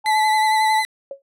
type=tone with pitch glide; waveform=sine; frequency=862 to 869 Hz; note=A5 to A5; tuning=-36 to -22 cents; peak=-15 dBFS; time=0.04-0.84 s; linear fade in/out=50 ms; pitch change=+14 cents; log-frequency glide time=0.34-0.56 s
type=tone with vibrato; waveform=30% pulse; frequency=2001 Hz; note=B6; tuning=22 cents sharp; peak=-19 dBFS; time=0.06-0.85 s; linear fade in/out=0 ms; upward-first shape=sine; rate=11 Hz; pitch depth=37 cents each way
type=tone with exponential decay; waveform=sine; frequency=551 Hz; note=C#5; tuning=11 cents flat; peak=-24 dBFS; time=1.11-1.22 s; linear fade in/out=2 ms; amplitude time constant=22 ms
effects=low-pass 12000 Hz 12 dB/octave